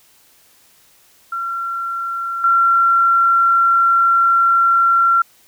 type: tone with level steps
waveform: sine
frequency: 1366 Hz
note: F6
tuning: 39 cents flat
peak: -20 / -10 dBFS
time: 1.32-5.22 s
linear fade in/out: 5 ms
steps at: 2.44 s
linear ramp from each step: 2 ms
effects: white hiss -52 dBFS RMS until 5.47 s